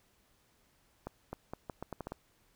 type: accelerating click train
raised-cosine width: 1 ms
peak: -25 dBFS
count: 9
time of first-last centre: 1.07-2.12 s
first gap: 260 ms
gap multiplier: 0.79
effects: pink hiss -70 dBFS RMS until 2.55 s